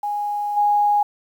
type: tone with level steps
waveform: sine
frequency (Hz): 826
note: G#5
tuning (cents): -10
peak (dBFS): -21 / -14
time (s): 0.03-1.03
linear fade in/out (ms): 5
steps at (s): 0.56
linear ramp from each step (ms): 20
effects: 8-bit